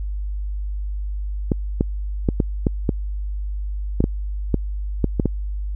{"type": "clicks", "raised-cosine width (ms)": 3, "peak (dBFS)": -4, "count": 12, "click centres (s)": [1.518, 1.809, 2.288, 2.402, 2.668, 2.892, 4.005, 4.041, 4.543, 5.043, 5.198, 5.257], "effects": ["added 50 Hz sine -23 dBFS peak until 5.75 s"]}